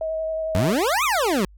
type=tone with vibrato; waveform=sine; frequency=638 Hz; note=D#5; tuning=43 cents sharp; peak=-23 dBFS; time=0.01-0.73 s; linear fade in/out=2 ms; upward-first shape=sine; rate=11 Hz; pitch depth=13 cents each way
type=exponential two-way sweep; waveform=25% pulse; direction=up then down; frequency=82.5 to 1300 to 173.8 Hz; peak=-15 dBFS; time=0.55-1.45 s; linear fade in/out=0 ms; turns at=1.04 s
effects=added 50 Hz sine -45 dBFS peak until 1.57 s